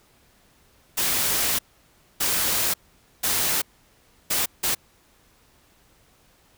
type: noise bursts at uneven times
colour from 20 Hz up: white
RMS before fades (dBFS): -23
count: 5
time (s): 0.97-1.59 / 2.2-2.74 / 3.23-3.62 / 4.3-4.46 / 4.63-4.75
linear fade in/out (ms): 10
effects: pink hiss -59 dBFS RMS until 6.57 s